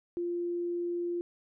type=tone; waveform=sine; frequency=347.6 Hz; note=F4; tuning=8 cents flat; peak=-30 dBFS; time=0.17-1.21 s; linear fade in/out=0 ms; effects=none